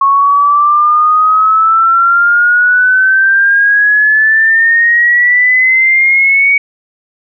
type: exponential sweep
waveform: sine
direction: up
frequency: 1096 to 2255 Hz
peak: -5 dBFS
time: 0.01-6.58 s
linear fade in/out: 5 ms
effects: none